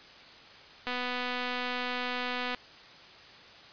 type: click train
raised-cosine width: 0.3 ms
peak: -18 dBFS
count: 417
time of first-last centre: 0.87-2.547 s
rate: 248 Hz
effects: white hiss -51 dBFS RMS until 3.72 s + resampled to 11025 Hz